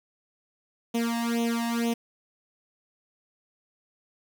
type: tone with flanger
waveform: sawtooth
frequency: 233.1 Hz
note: A#3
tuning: in tune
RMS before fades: -27 dBFS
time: 0.94-1.94 s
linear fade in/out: 10 ms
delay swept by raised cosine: 0.31 to 1.11 ms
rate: 2.1 Hz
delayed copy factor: +1
effects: 8-bit